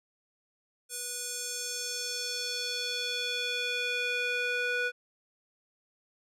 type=tone with band-pass filter sweep; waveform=square; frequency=490 Hz; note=B4; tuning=14 cents flat; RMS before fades=-33 dBFS; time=0.89-4.92 s; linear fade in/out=50 ms; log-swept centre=9100 to 1800 Hz; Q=2; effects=none